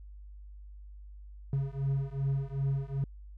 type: beating tone pair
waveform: triangle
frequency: 135.8 / 138.4 Hz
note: C#3 / C#3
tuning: -35 / -2 cents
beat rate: 2.6 Hz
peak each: -30 dBFS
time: 1.53-3.04 s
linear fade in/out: 2 ms
effects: added 50 Hz sine -45 dBFS peak until 3.37 s